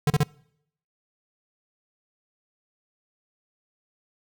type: tone bursts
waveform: square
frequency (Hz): 147.6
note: D3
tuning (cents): +9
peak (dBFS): -18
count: 3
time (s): 0.07-0.233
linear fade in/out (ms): 2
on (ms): 31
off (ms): 35
effects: noise-tail reverb RT60 0.7 s tail -24 dB re dry